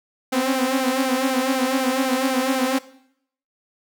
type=tone with flanger; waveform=sawtooth; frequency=261.6 Hz; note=C4; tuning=in tune; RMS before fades=-21 dBFS; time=0.32-2.79 s; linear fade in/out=10 ms; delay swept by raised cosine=1.3 to 6.2 ms; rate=4 Hz; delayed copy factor=+0.7; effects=noise-tail reverb RT60 0.7 s tail -18 dB re dry